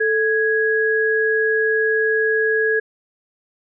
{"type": "tone pair together", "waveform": "sine", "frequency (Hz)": [440, 1661.2], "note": ["A4", "G#6"], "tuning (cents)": [0, 0], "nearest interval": "octave + major seventh", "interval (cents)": 2300, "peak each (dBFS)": -18, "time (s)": [0, 2.8], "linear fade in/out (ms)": 10, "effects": []}